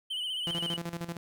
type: tone with vibrato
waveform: triangle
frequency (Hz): 3015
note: F#7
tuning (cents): +32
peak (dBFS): -30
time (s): 0.1-0.77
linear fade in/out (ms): 10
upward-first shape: sine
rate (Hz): 15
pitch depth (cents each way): 65
type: tone with tremolo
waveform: sawtooth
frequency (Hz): 170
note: F3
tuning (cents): -46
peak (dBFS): -29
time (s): 0.47-1.17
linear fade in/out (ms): 0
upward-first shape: square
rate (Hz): 13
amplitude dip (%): 75
effects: none